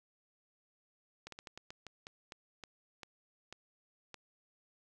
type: slowing click train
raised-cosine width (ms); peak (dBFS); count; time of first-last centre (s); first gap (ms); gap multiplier
0.2; -29; 13; 1.27-4.143; 53; 1.25
effects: none